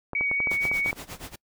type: clicks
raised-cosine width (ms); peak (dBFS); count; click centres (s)
1; -19; 10; 0.133 / 0.21 / 0.314 / 0.403 / 0.472 / 0.516 / 0.653 / 0.715 / 0.861 / 0.929
type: tone with vibrato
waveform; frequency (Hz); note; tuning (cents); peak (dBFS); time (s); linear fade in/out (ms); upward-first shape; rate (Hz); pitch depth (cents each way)
sine; 2250; C#7; +25; -23; 0.15-0.91; 2; sine; 4.2; 17
type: noise with tremolo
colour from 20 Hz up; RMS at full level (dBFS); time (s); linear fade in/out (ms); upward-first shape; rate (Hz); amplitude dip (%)
pink; -37; 0.5-1.36; 10; sine; 8.4; 90
effects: noise-tail reverb RT60 0.1 s tail -26 dB re dry